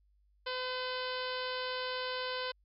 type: harmonic tone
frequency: 508 Hz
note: B4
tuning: 49 cents sharp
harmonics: 1 / 2 / 3 / 4 / 5 / 6 / 7 / 8 / 9 / 10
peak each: -39 / -41 / -42 / -48 / -48 / -44 / -48 / -46 / -48 / -51 dBFS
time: 0.46-2.52 s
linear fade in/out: 10 ms
effects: added 50 Hz sine -66 dBFS peak until 2.64 s